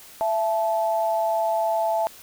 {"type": "tone pair together", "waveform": "sine", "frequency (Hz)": [667.3, 870], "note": ["E5", "A5"], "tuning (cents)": [21, -20], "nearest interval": "perfect fourth", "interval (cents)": 459, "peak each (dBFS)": [-22, -24], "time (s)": [0.21, 2.07], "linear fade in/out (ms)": 0, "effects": ["white hiss -46 dBFS RMS until 2.22 s"]}